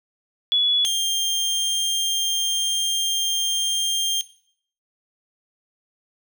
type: tone pair in turn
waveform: sine / 25% pulse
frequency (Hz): 3402 / 3191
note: G#7 / G7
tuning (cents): +41 / +30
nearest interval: minor second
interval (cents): 111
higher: first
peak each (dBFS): -16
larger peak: neither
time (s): 0.52-0.85 / 0.85-4.21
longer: second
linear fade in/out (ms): 0
effects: noise-tail reverb RT60 0.6 s tail -17 dB re dry